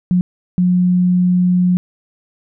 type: tone bursts at uneven times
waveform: sine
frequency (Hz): 180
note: F#3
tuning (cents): -47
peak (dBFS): -10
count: 2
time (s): 0.11-0.21 / 0.58-1.77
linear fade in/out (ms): 0
effects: none